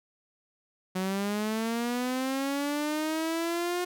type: linear sweep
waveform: sawtooth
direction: up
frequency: 183.9 to 359.3 Hz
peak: -24 dBFS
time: 0.95-3.85 s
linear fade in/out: 10 ms
effects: none